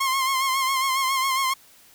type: tone with vibrato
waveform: sawtooth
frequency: 1064 Hz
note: C6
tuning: 29 cents sharp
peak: -17 dBFS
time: 0-1.54 s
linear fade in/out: 10 ms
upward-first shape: sine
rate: 7.3 Hz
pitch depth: 49 cents each way
effects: white hiss -53 dBFS RMS until 1.94 s